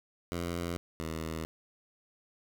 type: tone pair in turn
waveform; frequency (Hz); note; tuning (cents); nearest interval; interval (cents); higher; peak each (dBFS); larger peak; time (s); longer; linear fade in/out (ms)
10% pulse; 86.1 / 80.15; F2 / E2; -24 / -48; minor second; 124; first; -25 / -27; first; 0.32-0.77 / 1-1.45; neither; 0
effects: none